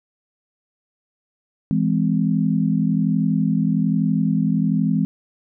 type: chord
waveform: sine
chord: E augmented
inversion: none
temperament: just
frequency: 164.81 / 206 / 257.5 Hz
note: E3 / G#3 / B#3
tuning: 0 / -14 / -28 cents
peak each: -20 / -20 / -22 dBFS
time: 1.71-5.05 s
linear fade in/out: 0 ms
effects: none